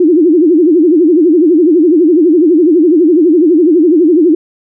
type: tone with vibrato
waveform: sine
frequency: 329.6 Hz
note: E4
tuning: in tune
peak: -4 dBFS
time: 0-4.35 s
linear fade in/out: 5 ms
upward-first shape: sine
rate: 12 Hz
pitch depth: 190 cents each way
effects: none